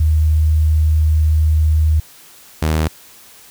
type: tone pair in turn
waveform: sine / sawtooth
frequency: 77.78 / 78.41 Hz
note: D#2 / D#2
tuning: 0 / +14 cents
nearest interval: unison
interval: 14 cents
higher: second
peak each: -10 dBFS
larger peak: neither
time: 0-2 / 2.62-2.88 s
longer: first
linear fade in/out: 5 ms
effects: white hiss -43 dBFS RMS until 3.5 s